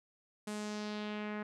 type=tone with low-pass filter sweep; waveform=sawtooth; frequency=210.3 Hz; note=G#3; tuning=22 cents sharp; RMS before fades=-40 dBFS; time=0.47-1.43 s; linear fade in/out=5 ms; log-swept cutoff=9600 to 1800 Hz; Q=1.9; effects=none